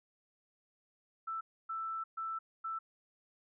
sine tone bursts at uneven times, 1325 Hz, E6, 9 cents sharp, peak -36 dBFS, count 4, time 1.27-1.41 / 1.69-2.04 / 2.17-2.39 / 2.64-2.79 s, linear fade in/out 10 ms, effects none

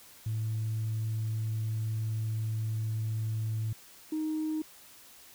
sine tone pair in turn, 110.1 / 311.4 Hz, A2 / D#4, +2 / +2 cents, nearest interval octave + tritone, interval 1800 cents, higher second, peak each -28 dBFS, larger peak neither, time 0.26-3.73 / 4.12-4.62 s, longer first, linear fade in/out 5 ms, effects tanh soft clip ceiling -26 dBFS + white hiss -54 dBFS RMS until 5.34 s

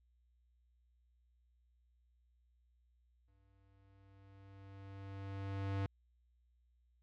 square tone with exponential growth, 98 Hz, G2, in tune, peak -35 dBFS, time 3.28-5.86 s, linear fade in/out 0 ms, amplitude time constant 560 ms, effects added 60 Hz sine -70 dBFS peak until 7.02 s + low-pass 3000 Hz 12 dB/octave

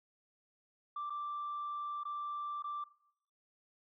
sine tone with dropouts, 1174.7 Hz, D6, in tune, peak -36 dBFS, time 0.96-2.84 s, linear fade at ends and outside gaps 5 ms, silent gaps 1.098-1.103 / 2.035-2.052 / 2.624-2.641 s, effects noise-tail reverb RT60 0.7 s tail -19 dB re dry + tanh soft clip ceiling -34 dBFS

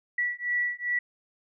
sine beating tone pair, 1947 / 1949.5 Hz, B6 / B6, -25 / -23 cents, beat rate 2.5 Hz, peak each -29 dBFS, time 0.18-0.99 s, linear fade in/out 5 ms, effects none

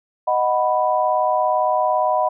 sine chord, B major, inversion first, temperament equal, 622.3 / 740 / 987.8 Hz, D#5 / F#5 / B5, 0 / 0 / 0 cents, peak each -20 dBFS, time 0.27-2.29 s, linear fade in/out 10 ms, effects none

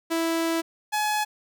sawtooth tone pair in turn, 329.6 / 846.5 Hz, E4 / G#5, 0 / +33 cents, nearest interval octave + major third, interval 1633 cents, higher second, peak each -19 dBFS, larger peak neither, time 0.1-0.62 / 0.92-1.25 s, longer first, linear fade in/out 20 ms, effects none

